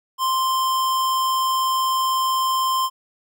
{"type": "tone", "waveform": "square", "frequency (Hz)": 1046, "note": "C6", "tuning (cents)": -1, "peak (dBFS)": -19, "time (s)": [0.18, 2.9], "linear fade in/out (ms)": 50, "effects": []}